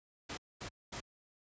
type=noise bursts; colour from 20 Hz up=pink; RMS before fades=-42 dBFS; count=3; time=0.29-1.005 s; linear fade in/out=10 ms; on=85 ms; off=230 ms; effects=high-pass 60 Hz 12 dB/octave + resampled to 16000 Hz